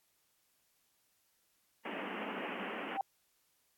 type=band-pass noise; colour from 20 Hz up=pink; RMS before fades=-41 dBFS; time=1.85-2.97 s; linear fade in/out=5 ms; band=190 to 3000 Hz; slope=96 dB/octave
type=tone with exponential growth; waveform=sine; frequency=782 Hz; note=G5; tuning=4 cents flat; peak=-27 dBFS; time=2.87-3.01 s; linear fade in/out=2 ms; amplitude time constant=30 ms
effects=white hiss -75 dBFS RMS until 3.77 s + AAC 64 kbps